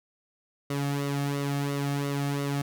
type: tone with flanger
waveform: sawtooth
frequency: 141.5 Hz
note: C#3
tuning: 36 cents sharp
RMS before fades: -29 dBFS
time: 0.7-2.62 s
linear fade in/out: 5 ms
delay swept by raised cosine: 1.2 to 2.06 ms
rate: 2.9 Hz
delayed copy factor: -0.65
effects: none

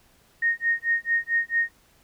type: tone with tremolo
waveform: sine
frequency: 1855 Hz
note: A#6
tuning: 9 cents flat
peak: -18 dBFS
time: 0.42-1.71 s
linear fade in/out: 5 ms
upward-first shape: sine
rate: 4.5 Hz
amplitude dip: 100%
effects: pink hiss -60 dBFS RMS until 2.03 s

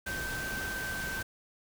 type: tone in noise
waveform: sine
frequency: 1552 Hz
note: G6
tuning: 18 cents flat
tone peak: -35 dBFS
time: 0.06-1.23 s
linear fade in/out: 10 ms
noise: pink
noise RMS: -39 dBFS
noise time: 0.06-1.23 s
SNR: +1 dB
effects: none

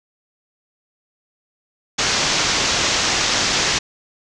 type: low-pass noise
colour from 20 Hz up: white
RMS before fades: -19 dBFS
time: 1.98-3.79 s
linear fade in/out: 10 ms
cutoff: 6700 Hz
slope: 48 dB/octave
effects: none

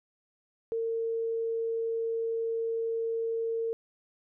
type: tone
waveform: sine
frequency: 455.5 Hz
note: A#4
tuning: 40 cents flat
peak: -28 dBFS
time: 0.72-3.73 s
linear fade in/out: 0 ms
effects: none

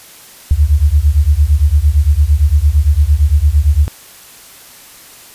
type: beating tone pair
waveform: sine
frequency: 69.4 / 78.2 Hz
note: C#2 / D#2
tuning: +3 / +9 cents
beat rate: 8.8 Hz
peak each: -10 dBFS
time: 0.51-3.88 s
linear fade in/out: 0 ms
effects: white hiss -38 dBFS RMS until 5.34 s + resampled to 32000 Hz

